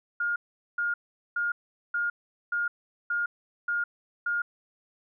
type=tone bursts; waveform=sine; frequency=1419 Hz; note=F6; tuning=27 cents sharp; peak=-25 dBFS; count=8; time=0.2-4.42 s; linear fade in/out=5 ms; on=160 ms; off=420 ms; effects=none